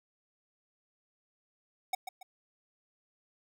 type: tone with echo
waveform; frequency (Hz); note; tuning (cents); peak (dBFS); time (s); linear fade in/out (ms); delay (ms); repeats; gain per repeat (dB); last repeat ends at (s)
square; 749; F#5; +21; -29; 1.93-1.95; 5; 140; 2; -9; 2.23
effects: none